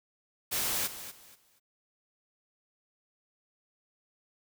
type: noise with echo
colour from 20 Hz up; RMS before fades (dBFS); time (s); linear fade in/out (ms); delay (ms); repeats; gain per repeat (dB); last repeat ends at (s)
white; -31; 0.51-0.88; 20; 240; 3; -12; 1.6
effects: none